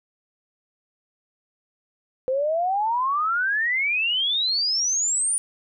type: exponential sweep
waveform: sine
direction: up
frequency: 507 to 9610 Hz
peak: -20 dBFS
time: 2.28-5.38 s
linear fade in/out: 0 ms
effects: none